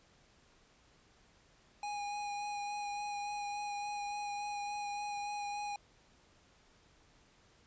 square tone with vibrato, 822 Hz, G#5, 18 cents flat, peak -38 dBFS, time 1.83-5.76 s, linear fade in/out 2 ms, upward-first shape sine, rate 3.5 Hz, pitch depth 12 cents each way, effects pink hiss -66 dBFS RMS until 7.66 s + resampled to 16000 Hz

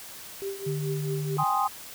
sine tone with tremolo, 393.5 Hz, G4, 7 cents sharp, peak -28 dBFS, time 0.42-1.37 s, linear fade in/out 0 ms, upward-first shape triangle, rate 4.6 Hz, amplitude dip 85%
sine tone, 149.3 Hz, D3, 29 cents sharp, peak -28 dBFS, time 0.66-1.44 s, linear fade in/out 10 ms
sine chord, Ab major seventh, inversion third, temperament equal, 784 / 830.6 / 1046.5 / 1244.5 Hz, G5 / Ab5 / C6 / Eb6, 0 / 0 / 0 / 0 cents, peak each -28 dBFS, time 1.38-1.68 s, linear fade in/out 10 ms
effects white hiss -43 dBFS RMS until 1.94 s

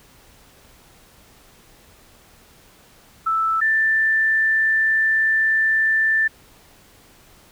sine tone pair in turn, 1318.5 / 1771.7 Hz, E6 / A6, 0 / +11 cents, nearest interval perfect fourth, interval 511 cents, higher second, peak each -17 / -15 dBFS, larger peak second, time 3.26-3.61 / 3.61-6.28 s, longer second, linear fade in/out 10 ms, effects pink hiss -51 dBFS RMS until 7.51 s

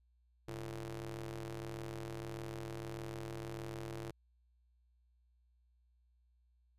sawtooth ring-modulated tone, 106.6 Hz, G#2, 46 cents sharp, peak -35 dBFS, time 0.48-4.11 s, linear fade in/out 5 ms, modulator 234 Hz, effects added 60 Hz sine -69 dBFS peak until 6.78 s + resampled to 32000 Hz

